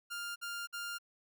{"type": "tone bursts", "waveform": "sawtooth", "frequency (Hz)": 1400, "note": "F6", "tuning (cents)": 4, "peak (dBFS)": -35, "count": 3, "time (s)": [0.1, 0.986], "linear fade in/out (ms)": 20, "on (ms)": 260, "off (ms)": 53, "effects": []}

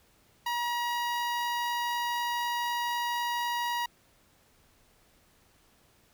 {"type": "tone with notch filter", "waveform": "sawtooth", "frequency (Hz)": 956, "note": "A#5", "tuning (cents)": 43, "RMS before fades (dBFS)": -31, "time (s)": [0.46, 3.86], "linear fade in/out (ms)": 5, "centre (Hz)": 8400, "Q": 1.1, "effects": ["pink hiss -64 dBFS RMS until 6.13 s"]}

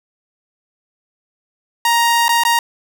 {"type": "tone with dropouts", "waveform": "sawtooth", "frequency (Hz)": 936, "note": "A#5", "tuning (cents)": 7, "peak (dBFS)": -8, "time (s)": [1.85, 2.59], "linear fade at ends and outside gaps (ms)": 2, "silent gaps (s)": [[2.282, 2.291], [2.436, 2.45]], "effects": []}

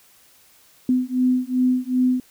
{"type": "beating tone pair", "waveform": "sine", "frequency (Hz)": [252, 254.6], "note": ["B3", "C4"], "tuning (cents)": [35, -47], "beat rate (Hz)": 2.6, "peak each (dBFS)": -20, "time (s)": [0.89, 2.2], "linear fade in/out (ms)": 2, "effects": ["white hiss -54 dBFS RMS until 2.3 s"]}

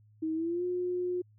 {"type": "tone with pitch glide", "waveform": "sine", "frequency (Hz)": [318, 359], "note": ["D#4", "F4"], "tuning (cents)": [38, 48], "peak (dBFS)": -29, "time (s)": [0.22, 1.22], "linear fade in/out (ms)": 10, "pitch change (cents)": 210, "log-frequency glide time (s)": [0.34, 0.64], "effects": ["added 106 Hz sine -58 dBFS peak until 1.38 s"]}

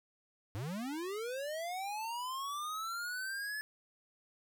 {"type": "linear sweep", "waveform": "square", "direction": "up", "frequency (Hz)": [92.5, 1732], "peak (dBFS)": -38, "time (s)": [0.55, 3.61], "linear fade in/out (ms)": 0, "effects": []}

